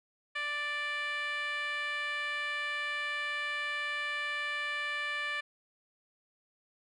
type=tone with band-pass filter; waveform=10% pulse; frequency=587.3 Hz; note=D5; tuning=in tune; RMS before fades=-35 dBFS; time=0.35-5.41 s; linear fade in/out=10 ms; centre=1900 Hz; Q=1.9; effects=resampled to 24000 Hz